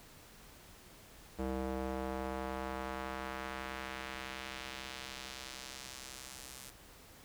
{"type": "tone with band-pass filter sweep", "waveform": "square", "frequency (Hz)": 65.41, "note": "C2", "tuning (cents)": 0, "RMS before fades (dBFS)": -42, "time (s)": [1.38, 6.71], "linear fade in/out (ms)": 20, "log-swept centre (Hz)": [430, 10000], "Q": 0.87, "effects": ["pink hiss -57 dBFS RMS until 7.24 s"]}